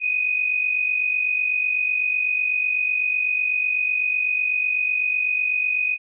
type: tone pair together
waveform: sine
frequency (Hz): 2489 / 2537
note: D#7 / D#7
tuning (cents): 0 / +33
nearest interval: unison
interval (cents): 33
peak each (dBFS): -20 / -26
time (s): 0-5.98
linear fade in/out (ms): 50
effects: none